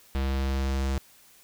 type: tone with low-pass filter sweep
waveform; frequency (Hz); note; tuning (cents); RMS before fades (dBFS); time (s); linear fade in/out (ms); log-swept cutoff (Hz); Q
square; 67.2; C2; +47; -27; 0.15-0.98; 0; 3900 to 7600; 1.2
effects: white hiss -56 dBFS RMS until 1.43 s